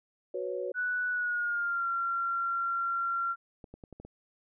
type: chord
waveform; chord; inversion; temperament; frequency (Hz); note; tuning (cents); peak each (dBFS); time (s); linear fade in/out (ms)
sine; F# suspended fourth; none; just; 370 / 493.3 / 555; F#4 / B4 / C#5; 0 / -2 / +2; -36; 0.34-0.72; 5
type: tone with pitch glide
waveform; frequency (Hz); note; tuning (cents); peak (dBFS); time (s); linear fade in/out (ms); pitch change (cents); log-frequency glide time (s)
sine; 1480 to 1372.9; F#6 to F6; 0 to -30; -28; 0.74-3.36; 50; -130; 1.1-1.87
type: clicks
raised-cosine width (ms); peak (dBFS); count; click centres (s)
2; -33; 6; 3.642 / 3.74 / 3.838 / 3.927 / 4 / 4.05
effects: none

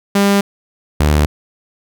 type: tone pair in turn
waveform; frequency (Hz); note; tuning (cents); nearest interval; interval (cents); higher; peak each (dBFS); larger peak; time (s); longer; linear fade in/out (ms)
sawtooth; 200 / 74.68; G3 / D2; +35 / +30; octave + perfect fourth; 1705; first; -6; neither; 0.15-0.41 / 1-1.26; neither; 5
effects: none

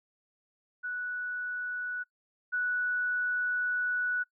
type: tone pair in turn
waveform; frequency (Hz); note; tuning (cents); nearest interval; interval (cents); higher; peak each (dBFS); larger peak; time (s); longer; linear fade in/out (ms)
sine; 1476 / 1476; F#6 / F#6; -5 / -5; unison; 0; neither; -32 / -27; second; 0.83-2.04 / 2.52-4.24; second; 20
effects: noise-tail reverb RT60 0.1 s tail -22 dB re dry

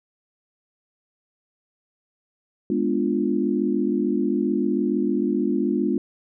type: chord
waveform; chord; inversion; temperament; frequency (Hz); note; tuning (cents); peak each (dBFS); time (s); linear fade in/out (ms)
sine; G# diminished seventh; none; equal; 207.7 / 246.9 / 293.7 / 349.2; G#3 / B3 / D4 / F4; 0 / 0 / 0 / 0; -25; 2.7-5.98; 2
effects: none

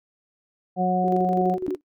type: harmonic tone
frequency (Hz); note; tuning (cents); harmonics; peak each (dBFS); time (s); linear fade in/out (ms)
182.9; F#3; -20; 1 / 2 / 3 / 4; -23 / -30 / -28 / -22; 0.76-1.58; 50
type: tone with tremolo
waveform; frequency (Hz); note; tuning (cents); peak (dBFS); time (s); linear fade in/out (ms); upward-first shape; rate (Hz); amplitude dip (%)
sine; 369.4; F#4; -3; -23; 1.04-1.76; 5; square; 12; 65
type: tone with exponential decay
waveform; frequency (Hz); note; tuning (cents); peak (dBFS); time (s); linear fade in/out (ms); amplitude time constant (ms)
sine; 293.7; D4; 0; -19; 1.68-1.81; 0; 27
effects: noise-tail reverb RT60 0.1 s tail -22 dB re dry

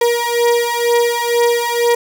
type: beating tone pair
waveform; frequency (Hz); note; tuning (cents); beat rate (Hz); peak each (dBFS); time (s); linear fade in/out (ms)
35% pulse; 472.9 / 475; A#4 / A#4; +25 / +33; 2.1; -14; 0.01-1.95; 5
effects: 7-bit

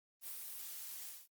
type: noise with ADSR envelope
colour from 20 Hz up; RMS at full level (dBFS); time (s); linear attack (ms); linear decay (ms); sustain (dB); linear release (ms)
blue; -45; 0.21-1.28; 57; 110; -2; 210
effects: Opus 32 kbps

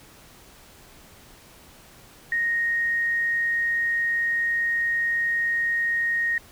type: tone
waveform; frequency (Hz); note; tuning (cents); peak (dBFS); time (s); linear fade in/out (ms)
sine; 1864.7; A#6; 0; -21; 2.32-6.38; 2
effects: pink hiss -50 dBFS RMS until 6.51 s

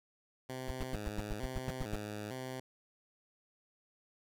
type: tone with vibrato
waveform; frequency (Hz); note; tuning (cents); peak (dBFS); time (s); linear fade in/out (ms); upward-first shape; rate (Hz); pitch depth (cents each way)
10% pulse; 116.54; A#2; 0; -32; 0.49-2.6; 5; square; 1.1; 180
type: noise bursts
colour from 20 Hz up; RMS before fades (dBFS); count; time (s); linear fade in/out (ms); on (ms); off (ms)
brown; -35; 11; 0.68-1.957; 2; 27; 98
effects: none

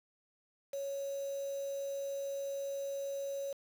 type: tone with quantisation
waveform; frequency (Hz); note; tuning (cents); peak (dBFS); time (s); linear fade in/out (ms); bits
sine; 554.4; C#5; 0; -36; 0.73-3.53; 5; 8
effects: none

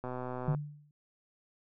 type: click train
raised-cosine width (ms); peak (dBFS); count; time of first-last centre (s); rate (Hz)
1; -25; 65; 0.04-0.548; 126
type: tone with exponential decay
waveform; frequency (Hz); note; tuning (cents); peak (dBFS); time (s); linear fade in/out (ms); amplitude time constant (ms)
sine; 147.6; D3; +9; -24; 0.48-0.91; 2; 92
effects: none

